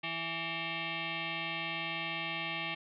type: tone with frequency modulation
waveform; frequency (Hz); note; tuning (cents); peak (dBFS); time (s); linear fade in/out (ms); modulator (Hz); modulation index
sine; 164.81; E3; 0; -34; 0.03-2.75; 10; 496; 6.3
effects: none